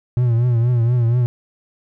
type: tone with vibrato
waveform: triangle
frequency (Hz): 119.6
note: A#2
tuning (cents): +45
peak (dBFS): -11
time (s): 0.17-1.26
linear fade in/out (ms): 0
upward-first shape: triangle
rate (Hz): 4.2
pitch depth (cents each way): 93
effects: none